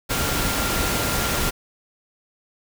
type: tone in noise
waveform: sine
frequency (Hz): 1389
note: F6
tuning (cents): -10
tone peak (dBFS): -31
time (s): 0.09-1.51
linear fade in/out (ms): 20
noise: pink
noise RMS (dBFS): -23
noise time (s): 0.09-1.51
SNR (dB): -11
effects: none